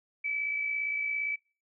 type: tone with amplitude modulation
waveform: sine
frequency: 2300 Hz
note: D7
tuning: 37 cents flat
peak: -27 dBFS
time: 0.24-1.36 s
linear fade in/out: 10 ms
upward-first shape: sine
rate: 57.5 Hz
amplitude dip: 45%
effects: noise-tail reverb RT60 0.4 s tail -26 dB re dry